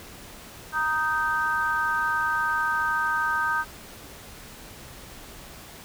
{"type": "harmonic tone", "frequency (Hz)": 311.1, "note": "D#4", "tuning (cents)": 0, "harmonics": [3, 4, 5], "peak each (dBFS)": [-29, -27, -25], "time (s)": [0.72, 3.65], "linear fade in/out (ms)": 50, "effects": ["pink hiss -44 dBFS RMS until 5.84 s"]}